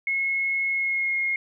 sine tone with pitch glide, 2174 to 2148 Hz, C#7 to C7, -34 to +45 cents, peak -22 dBFS, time 0.07-1.36 s, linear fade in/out 2 ms, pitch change -21 cents, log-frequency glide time 0.68-1.17 s, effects none

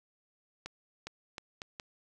accelerating click train, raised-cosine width 0.2 ms, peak -23 dBFS, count 5, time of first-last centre 0.66-1.798 s, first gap 410 ms, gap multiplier 0.76, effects none

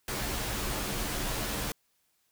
pink noise with comb filter, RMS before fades -33 dBFS, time 0.08-1.72 s, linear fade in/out 2 ms, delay 12 ms, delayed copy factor -0.6, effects white hiss -73 dBFS RMS until 2.31 s

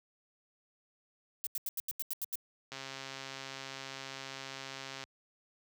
violet noise bursts, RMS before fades -36 dBFS, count 9, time 1.44-2.355 s, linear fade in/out 0 ms, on 27 ms, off 84 ms
click train, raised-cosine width 0.2 ms, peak -25 dBFS, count 314, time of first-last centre 2.72-5.039 s, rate 135 Hz
effects high-pass 60 Hz 12 dB/octave

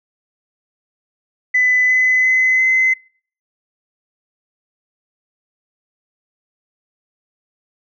sine tone with pitch steps, 2003 / 2018 / 2033 / 2049 Hz, B6 / B6 / B6 / C7, +24 / +37 / +50 / -37 cents, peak -10 dBFS, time 1.54-2.94 s, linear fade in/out 10 ms, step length 350 ms, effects noise-tail reverb RT60 0.5 s tail -26 dB re dry + tanh soft clip ceiling -6 dBFS

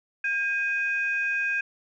sine tone pair together, 1611 / 2500 Hz, G6 / D#7, +47 / +8 cents, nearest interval minor sixth, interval 761 cents, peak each -25 / -27 dBFS, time 0.24-1.61 s, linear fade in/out 5 ms, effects tanh soft clip ceiling -16 dBFS

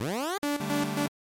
15% pulse linear sweep, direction up, 92.4 to 415.3 Hz, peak -22 dBFS, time 0-0.38 s, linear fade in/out 5 ms
sawtooth tone with tremolo, 290 Hz, D4, 22 cents flat, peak -22 dBFS, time 0.43-1.06 s, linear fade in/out 0 ms, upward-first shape square, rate 3.7 Hz, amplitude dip 70%
sawtooth chord, D suspended fourth, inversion none, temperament just, 146.83 / 195.78 / 220.2 Hz, D3 / G3 / A3, 0 / -2 / +2 cents, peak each -31 / -30 / -30 dBFS, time 0.6-1.08 s, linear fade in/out 5 ms
effects MP3 64 kbps

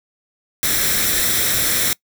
white noise with comb filter, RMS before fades -18 dBFS, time 0.63-1.93 s, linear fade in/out 0 ms, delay 0.53 ms, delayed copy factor +0.6, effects noise-tail reverb RT60 0.1 s tail -23 dB re dry

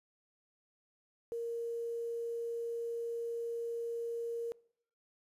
sine tone with quantisation, 466.2 Hz, A#4, in tune, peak -35 dBFS, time 1.32-4.52 s, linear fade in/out 0 ms, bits 10, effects noise-tail reverb RT60 0.6 s tail -23 dB re dry + resampled to 32000 Hz

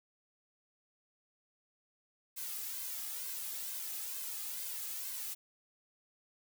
blue noise with flanger, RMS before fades -41 dBFS, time 2.36-5.35 s, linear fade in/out 20 ms, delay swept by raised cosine 1.9 to 2.42 ms, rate 2.2 Hz, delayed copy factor +0.75, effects none

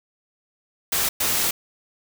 white noise bursts at uneven times, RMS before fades -22 dBFS, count 2, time 0.92-1.09 / 1.2-1.51 s, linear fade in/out 5 ms, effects none

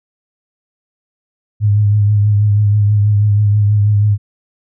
sine tone with vibrato, 103.83 Hz, G#2, in tune, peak -8 dBFS, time 1.6-4.18 s, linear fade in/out 50 ms, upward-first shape triangle, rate 6.2 Hz, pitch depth 41 cents each way, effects none

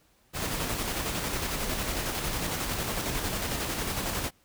pink noise with tremolo, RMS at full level -30 dBFS, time 0.33-4.31 s, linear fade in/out 50 ms, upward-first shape square, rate 11 Hz, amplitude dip 30%, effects pink hiss -65 dBFS RMS until 4.44 s

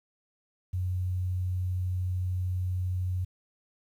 sine tone, 91.3 Hz, F#2, 23 cents flat, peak -27 dBFS, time 0.73-3.25 s, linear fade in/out 10 ms, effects 10-bit

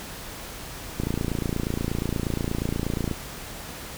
click train, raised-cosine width 3 ms, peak -13 dBFS, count 61, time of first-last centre 1-3.113 s, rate 28.4 Hz, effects pink hiss -38 dBFS RMS until 3.97 s

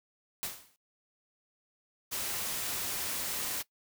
white noise with exponential decay, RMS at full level -33 dBFS, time 0.43-0.76 s, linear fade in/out 0 ms, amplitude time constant 71 ms
white noise, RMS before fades -35 dBFS, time 2.11-3.63 s, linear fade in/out 20 ms
effects noise-tail reverb RT60 0.1 s tail -19 dB re dry

